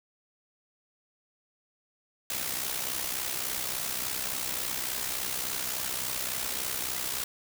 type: noise with amplitude modulation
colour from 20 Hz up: white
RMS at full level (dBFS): -30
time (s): 2.3-7.24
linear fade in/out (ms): 2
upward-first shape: sine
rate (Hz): 63.5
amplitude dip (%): 60
effects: none